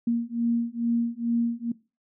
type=beating tone pair; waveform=sine; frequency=233.1 / 235.4 Hz; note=A#3 / A#3; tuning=0 / +17 cents; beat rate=2.3 Hz; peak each=-26 dBFS; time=0.07-1.72 s; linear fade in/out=5 ms; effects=noise-tail reverb RT60 0.3 s tail -20 dB re dry